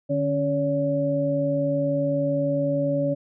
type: tone cluster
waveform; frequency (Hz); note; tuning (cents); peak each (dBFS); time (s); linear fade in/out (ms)
sine; 148.3 / 278.9 / 568; D3 / C#4 / C#5; +17 / +11 / +42; -27 / -26 / -23; 0.09-3.15; 20
effects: none